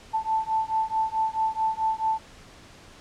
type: beating tone pair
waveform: sine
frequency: 880 / 884.6 Hz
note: A5 / A5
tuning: 0 / +9 cents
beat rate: 4.6 Hz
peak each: -26 dBFS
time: 0.13-2.19 s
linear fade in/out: 20 ms
effects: pink hiss -49 dBFS RMS until 3 s + low-pass 7000 Hz 12 dB/octave